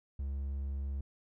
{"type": "tone", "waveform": "triangle", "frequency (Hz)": 69, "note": "C#2", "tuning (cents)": -7, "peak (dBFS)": -32, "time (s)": [0.19, 1.01], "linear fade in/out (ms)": 5, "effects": []}